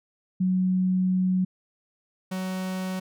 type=tone pair in turn; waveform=sine / 45% pulse; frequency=185 / 186.61 Hz; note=F#3 / F#3; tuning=0 / +15 cents; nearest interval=unison; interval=15 cents; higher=second; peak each=-20 / -28 dBFS; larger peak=first; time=0.4-1.45 / 2.31-3 s; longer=first; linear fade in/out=10 ms; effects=none